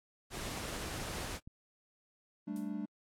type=noise; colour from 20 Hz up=pink; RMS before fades=-41 dBFS; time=0.3-1.4 s; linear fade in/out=50 ms
type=click; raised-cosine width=5 ms; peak=-37 dBFS; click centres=1.475 s
type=chord; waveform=triangle; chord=G suspended second; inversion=none; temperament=just; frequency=196 / 220.5 / 294 Hz; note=G3 / A3 / D4; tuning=0 / +4 / +2 cents; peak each=-39 dBFS; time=2.47-2.86 s; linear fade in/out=10 ms
type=noise with exponential decay; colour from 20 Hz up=violet; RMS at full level=-47 dBFS; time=2.56-2.77 s; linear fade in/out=1 ms; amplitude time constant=44 ms
effects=low-pass 11000 Hz 12 dB/octave + AAC 64 kbps